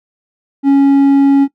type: tone with hard clipping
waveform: sine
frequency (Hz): 277.2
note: C#4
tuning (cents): 0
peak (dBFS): -6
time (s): 0.63-1.48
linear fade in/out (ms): 50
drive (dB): 3
effects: noise-tail reverb RT60 0.1 s tail -17 dB re dry